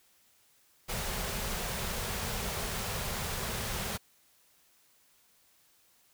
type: band-stop noise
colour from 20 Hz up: pink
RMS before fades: -35 dBFS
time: 0.88-3.98 s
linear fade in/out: 20 ms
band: 240 to 360 Hz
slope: 96 dB/octave
effects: white hiss -66 dBFS RMS until 6.13 s